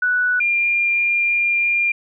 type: tone pair in turn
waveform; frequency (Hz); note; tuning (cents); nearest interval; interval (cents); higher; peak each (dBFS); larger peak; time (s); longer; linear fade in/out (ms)
sine; 1480 / 2399; F#6 / D7; 0 / +36; minor sixth; 836; second; -15; neither; 0.02-0.4 / 0.4-1.92; second; 5
effects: none